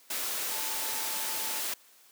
sine tone in noise, 880 Hz, A5, in tune, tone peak -44 dBFS, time 0.51-1.6 s, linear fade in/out 5 ms, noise white, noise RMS -33 dBFS, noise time 0.1-1.74 s, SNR -14 dB, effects white hiss -59 dBFS RMS until 2.11 s + high-pass 300 Hz 12 dB/octave

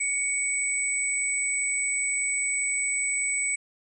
sine tone pair together, 2238 / 7975 Hz, C#7 / B8, +16 / +16 cents, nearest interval octave + minor seventh, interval 2200 cents, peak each -27 dBFS, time 0-3.56 s, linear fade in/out 10 ms, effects none

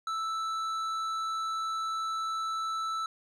triangle tone with tanh clipping, 1318.5 Hz, E6, in tune, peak -32 dBFS, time 0.07-3.06 s, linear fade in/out 2 ms, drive 14 dB, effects none

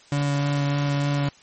35% pulse tone with vibrato, 142.8 Hz, D3, 48 cents flat, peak -19 dBFS, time 0.12-1.29 s, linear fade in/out 2 ms, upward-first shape sine, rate 3.3 Hz, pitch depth 9 cents each way, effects white hiss -52 dBFS RMS until 1.42 s + MP3 32 kbps

